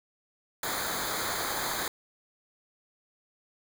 pink noise with comb filter, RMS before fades -32 dBFS, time 0.63-1.88 s, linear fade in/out 2 ms, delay 0.36 ms, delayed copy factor -0.85, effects none

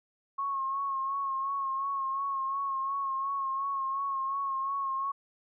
sine tone with vibrato, 1090 Hz, C#6, 29 cents flat, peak -29 dBFS, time 0.38-5.12 s, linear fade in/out 10 ms, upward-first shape sine, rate 2.8 Hz, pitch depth 36 cents each way, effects none

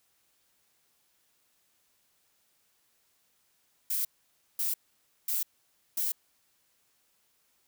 violet noise bursts, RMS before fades -30 dBFS, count 4, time 3.9-6.12 s, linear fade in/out 5 ms, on 150 ms, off 540 ms, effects white hiss -71 dBFS RMS until 7.67 s

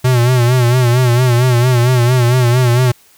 square tone with vibrato, 123.47 Hz, B2, in tune, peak -9 dBFS, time 0.04-2.92 s, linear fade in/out 10 ms, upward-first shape sine, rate 4.4 Hz, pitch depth 76 cents each way, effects white hiss -48 dBFS RMS until 3.17 s

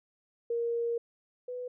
sine tone pair in turn, 468.4 / 496.3 Hz, A#4 / B4, +8 / +8 cents, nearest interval minor second, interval 100 cents, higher second, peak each -28 / -35 dBFS, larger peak first, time 0.5-0.98 / 1.48-1.68 s, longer first, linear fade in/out 5 ms, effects none

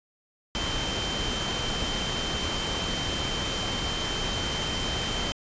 sine tone in noise, 3111 Hz, G7, 14 cents flat, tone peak -32 dBFS, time 0.55-5.32 s, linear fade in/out 0 ms, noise pink, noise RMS -30 dBFS, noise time 0.55-5.32 s, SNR -5 dB, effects resampled to 16000 Hz

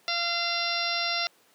harmonic tone with a mistuned harmonic, 688 Hz, F5, 26 cents flat, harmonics 1 / 2 / 3 / 4 / 5 / 6 / 7 / 8, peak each -34 / -34 / -34 / -34 / -34 / -34 / -34 / -34 dBFS, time 0.08-1.27 s, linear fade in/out 0 ms, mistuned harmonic 5, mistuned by +55 cents, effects pink hiss -61 dBFS RMS until 1.54 s + high-pass 300 Hz 12 dB/octave

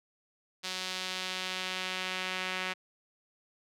sawtooth tone with band-pass filter sweep, 185.4 Hz, F#3, 4 cents sharp, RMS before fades -36 dBFS, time 0.63-2.74 s, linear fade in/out 20 ms, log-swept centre 4200 to 2400 Hz, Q 1.4, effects none

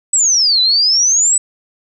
sine exponential two-way sweep, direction down then up, 8040 to 3951 to 8040 Hz, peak -9 dBFS, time 0.13-1.38 s, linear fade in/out 5 ms, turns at 0.61 s, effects none

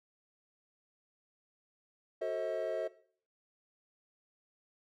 triangle chord, F# diminished seventh, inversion none, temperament just, 370 / 444 / 532.8 / 639.4 Hz, F#4 / A4 / C5 / Eb5, 0 / +16 / +31 / +47 cents, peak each -39 / -37 / -37 / -34 dBFS, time 2.21-2.88 s, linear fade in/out 10 ms, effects noise-tail reverb RT60 0.5 s tail -17 dB re dry

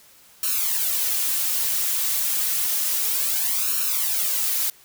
blue noise with flanger, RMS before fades -23 dBFS, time 0.43-4.7 s, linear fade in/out 2 ms, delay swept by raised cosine 0.72 to 5.22 ms, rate 0.3 Hz, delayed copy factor +0.8, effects white hiss -52 dBFS RMS until 4.84 s

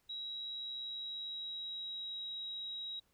sine tone with pitch glide, 3861 to 3834 Hz, B7 to A#7, -40 to +48 cents, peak -40 dBFS, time 0.09-3 s, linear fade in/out 10 ms, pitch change -12 cents, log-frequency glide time 0.5-2.29 s, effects pink hiss -75 dBFS RMS until 3.13 s

